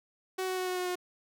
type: tone with pitch steps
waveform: sawtooth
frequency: 374.6 / 371.6 / 368.6 / 365.6 / 362.7 / 359.8 Hz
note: F#4 / F#4 / F#4 / F#4 / F#4 / F#4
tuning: +21 / +7 / -7 / -21 / -34 / -48 cents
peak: -27 dBFS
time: 0.38-0.956 s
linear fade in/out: 10 ms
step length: 96 ms
effects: none